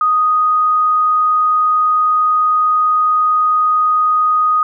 sine tone, 1244.5 Hz, D#6, in tune, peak -10 dBFS, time 0.01-4.63 s, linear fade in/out 2 ms, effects none

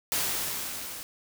white noise with level ramp, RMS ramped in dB -27 to -40 dBFS, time 0.12-1.03 s, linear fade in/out 0 ms, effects none

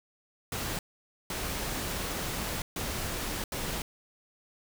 pink noise bursts at uneven times, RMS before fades -34 dBFS, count 4, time 0.52-0.79 / 1.3-2.62 / 2.76-3.44 / 3.52-3.82 s, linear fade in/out 2 ms, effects none

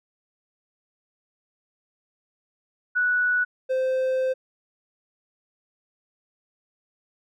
sine / triangle tone pair in turn, 1475 / 519.5 Hz, F#6 / C5, -6 / -12 cents, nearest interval octave + tritone, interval 1806 cents, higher first, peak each -19 dBFS, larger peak neither, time 2.95-3.45 / 3.69-4.34 s, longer second, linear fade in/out 20 ms, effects none

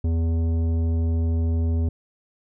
triangle tone with tanh clipping, 82.41 Hz, E2, in tune, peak -21 dBFS, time 0.04-1.89 s, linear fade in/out 5 ms, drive 16 dB, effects none

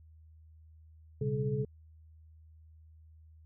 sine tone cluster, 120.6 / 135.9 / 199.9 / 428.8 Hz, B2 / C#3 / G3 / A4, -41 / -34 / +34 / -45 cents, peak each -37 / -32 / -39 / -35 dBFS, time 1.21-1.65 s, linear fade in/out 5 ms, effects added 79 Hz sine -54 dBFS peak until 3.45 s

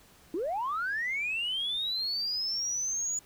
sine linear sweep, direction up, 300 to 6920 Hz, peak -28 dBFS, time 0.34-3.19 s, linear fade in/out 2 ms, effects tanh soft clip ceiling -25 dBFS + pink hiss -58 dBFS RMS until 3.25 s

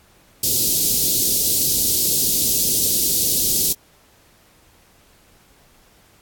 white band-stop noise, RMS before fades -18 dBFS, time 0.43-3.73 s, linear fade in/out 5 ms, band 440 to 4000 Hz, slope 24 dB/octave, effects pink hiss -54 dBFS RMS until 6.21 s + AAC 64 kbps

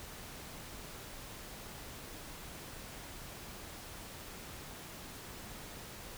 silence, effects pink hiss -48 dBFS RMS until 6.17 s

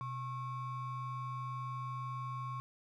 triangle ring-modulated tone, 608 Hz, D#5, 40 cents flat, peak -33 dBFS, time 0.01-2.6 s, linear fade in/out 0 ms, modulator 481 Hz, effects none

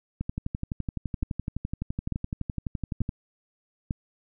two click trains, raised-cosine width 5 ms, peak -15 / -17 dBFS, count 4 / 35, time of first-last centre 1.23-3.909 / 0.21-3.091 s, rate 1.12 / 11.8 Hz, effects none

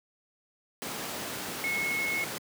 sine tone in noise, 2183 Hz, C#7, 27 cents flat, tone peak -28 dBFS, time 1.64-2.24 s, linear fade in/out 0 ms, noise pink, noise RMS -35 dBFS, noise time 0.82-2.38 s, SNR +4 dB, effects high-pass 200 Hz 12 dB/octave

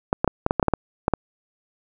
clicks, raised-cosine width 1 ms, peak -4 dBFS, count 11, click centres 0.129 / 0.245 / 0.277 / 0.464 / 0.509 / 0.597 / 0.628 / 0.683 / 0.737 / 1.081 / 1.137 s, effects none

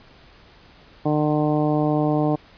harmonic tone, 150.8 Hz, D3, 46 cents sharp, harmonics 1 / 2 / 3 / 4 / 5 / 6 / 7, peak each -23 / -21 / -27 / -26 / -27 / -35 / -35 dBFS, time 1.05-2.36 s, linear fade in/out 10 ms, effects pink hiss -50 dBFS RMS until 2.57 s + resampled to 11025 Hz

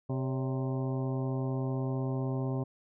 harmonic tone with a mistuned harmonic, 130.81 Hz, C3, in tune, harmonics 1 / 2 / 3 / 4 / 5 / 6 / 7 / 8, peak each -31 / -36 / -39 / -43 / -45 / -48 / -49 / -50 dBFS, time 0.09-2.64 s, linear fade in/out 10 ms, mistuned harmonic 4, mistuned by +100 cents, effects none

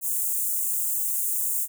white high-pass noise, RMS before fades -26 dBFS, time 0.01-1.68 s, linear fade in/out 50 ms, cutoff 7200 Hz, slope 48 dB/octave, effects none

